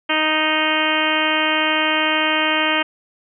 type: harmonic tone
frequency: 311.1 Hz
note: D#4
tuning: in tune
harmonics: 1 / 2 / 3 / 4 / 5 / 6 / 7 / 8 / 9 / 10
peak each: -25 / -25 / -25 / -25 / -25 / -25 / -25 / -25 / -25 / -25 dBFS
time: 0.09-2.83 s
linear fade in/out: 10 ms
effects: none